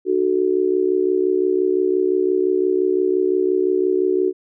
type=tone with amplitude modulation; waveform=sine; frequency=372 Hz; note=F#4; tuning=9 cents sharp; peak=-11 dBFS; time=0.05-4.33 s; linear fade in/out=50 ms; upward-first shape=sine; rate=65.8 Hz; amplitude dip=90%; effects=none